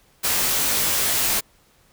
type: noise with comb filter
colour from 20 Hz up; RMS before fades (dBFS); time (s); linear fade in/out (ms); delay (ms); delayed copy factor
white; -21; 0.23-1.41; 20; 17; -0.95
effects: pink hiss -58 dBFS RMS until 1.92 s